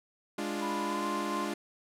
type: chord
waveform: sawtooth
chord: D diminished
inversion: second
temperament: equal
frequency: 207.7 / 293.7 / 349.2 Hz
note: Ab3 / D4 / F4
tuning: 0 / 0 / 0 cents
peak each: -33 dBFS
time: 0.38-1.54 s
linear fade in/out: 5 ms
type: tone with pitch glide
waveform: sine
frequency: 990 to 1044.6 Hz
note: B5 to C6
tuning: +4 to -3 cents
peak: -34 dBFS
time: 0.61-1.46 s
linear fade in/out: 20 ms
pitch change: +93 cents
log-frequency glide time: 0.84-1.06 s
effects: low-pass 12000 Hz 12 dB/octave